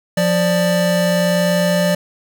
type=tone pair together; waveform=square; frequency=176.37 / 590 Hz; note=F3 / D5; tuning=+17 / +8 cents; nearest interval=octave + major sixth; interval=2091 cents; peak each=-17 dBFS; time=0.17-1.95 s; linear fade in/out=5 ms; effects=none